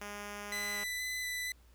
5% pulse tone, 205.3 Hz, G#3, 20 cents flat, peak -30 dBFS, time 0.01-0.84 s, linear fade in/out 5 ms
sawtooth tone with vibrato, 2000 Hz, B6, 21 cents sharp, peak -32 dBFS, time 0.52-1.52 s, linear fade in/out 2 ms, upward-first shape square, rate 2.1 Hz, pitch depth 8 cents each way
effects added 59 Hz sine -58 dBFS peak until 1.74 s + pink hiss -68 dBFS RMS until 1.74 s

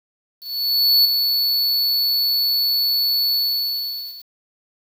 square tone with ADSR envelope, 4435 Hz, C#8, in tune, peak -11 dBFS, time 0.4-4.27 s, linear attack 650 ms, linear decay 5 ms, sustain -6 dB, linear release 930 ms, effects 7-bit

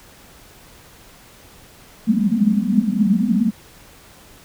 pink band-pass noise, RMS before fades -17 dBFS, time 2.07-3.51 s, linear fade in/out 20 ms, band 190 to 240 Hz, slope 96 dB/octave, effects pink hiss -46 dBFS RMS until 4.44 s

